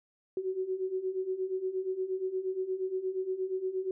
sine beating tone pair, 370 / 378.5 Hz, F#4 / F#4, 0 / +39 cents, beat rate 8.5 Hz, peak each -36 / -32 dBFS, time 0.37-3.91 s, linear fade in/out 2 ms, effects none

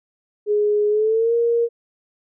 sine tone with pitch glide, 417.2 to 468.3 Hz, G#4 to A#4, +8 to +8 cents, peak -15 dBFS, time 0.46-1.69 s, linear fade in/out 50 ms, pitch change +200 cents, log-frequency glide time 0.89-1.34 s, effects none

